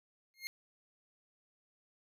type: tone with exponential growth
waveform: 25% pulse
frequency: 2136 Hz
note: C7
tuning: 35 cents sharp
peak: -31 dBFS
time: 0.34-0.47 s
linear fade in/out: 0 ms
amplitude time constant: 27 ms
effects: none